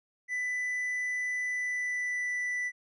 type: tone with pitch glide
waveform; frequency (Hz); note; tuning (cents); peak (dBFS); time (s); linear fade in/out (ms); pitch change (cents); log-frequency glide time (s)
triangle; 1992 to 1978.2; B6 to B6; +14 to +2; -28; 0.28-2.72; 50; -12; 1.47-2.3
effects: resampled to 24000 Hz